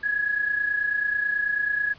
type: tone pair together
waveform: sine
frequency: 1670 / 1699.2 Hz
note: G#6 / G#6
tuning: +9 / +39 cents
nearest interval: unison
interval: 30 cents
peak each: -23 / -29 dBFS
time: 0.03-1.94 s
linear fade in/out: 10 ms
effects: pink hiss -51 dBFS RMS until 1.98 s + resampled to 11025 Hz